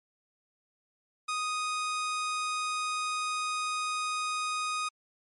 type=tone; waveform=sawtooth; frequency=1244.5 Hz; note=D#6; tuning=in tune; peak=-26 dBFS; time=1.28-4.89 s; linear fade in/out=10 ms; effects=MP3 48 kbps